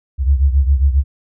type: beating tone pair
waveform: sine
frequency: 67.1 / 74.5 Hz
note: C2 / D2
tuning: +44 / +25 cents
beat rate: 7.4 Hz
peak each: -11 / -16 dBFS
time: 0.18-1.04 s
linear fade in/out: 50 ms
effects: none